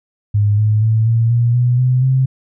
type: tone with pitch steps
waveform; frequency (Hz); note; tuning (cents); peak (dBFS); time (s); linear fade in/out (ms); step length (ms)
sine; 103.5 / 107.09 / 110.8 / 114.64 / 118.62 / 122.73 / 126.98 / 131.38; G#2 / A2 / A2 / A#2 / A#2 / B2 / B2 / C3; -5 / -46 / +13 / -28 / +31 / -10 / +49 / +7; -10; 0.34-2.26; 10; 240
effects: none